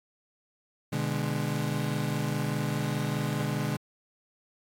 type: chord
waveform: 35% pulse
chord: G# diminished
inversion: first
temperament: just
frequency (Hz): 124.59 / 149.51 / 207.7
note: B2 / D3 / G#3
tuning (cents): +16 / +31 / 0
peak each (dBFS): -31 / -29 / -32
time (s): 0.92-3.77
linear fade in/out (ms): 10
effects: AAC 64 kbps